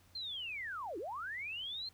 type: linear two-way sweep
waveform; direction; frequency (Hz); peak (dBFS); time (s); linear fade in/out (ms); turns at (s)
sine; down then up; 4231 to 311.1 to 4231; -39; 0.15-1.89; 5; 0.98
effects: added 89 Hz sine -65 dBFS peak until 1.93 s + pink hiss -67 dBFS RMS until 1.93 s